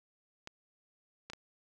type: clicks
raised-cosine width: 0.2 ms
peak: -26 dBFS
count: 3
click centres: 0.474 / 1.3 / 1.334 s
effects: none